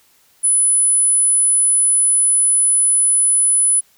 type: tone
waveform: sine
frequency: 10000 Hz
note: D#9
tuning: 8 cents sharp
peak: -11 dBFS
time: 0.43-3.81 s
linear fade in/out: 20 ms
effects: white hiss -55 dBFS RMS until 3.97 s